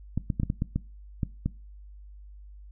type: clicks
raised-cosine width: 5 ms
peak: -14 dBFS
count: 9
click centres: 0.176 / 0.302 / 0.399 / 0.433 / 0.501 / 0.621 / 0.76 / 1.232 / 1.46 s
effects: noise-tail reverb RT60 0.3 s tail -20 dB re dry + added 50 Hz sine -44 dBFS peak until 2.71 s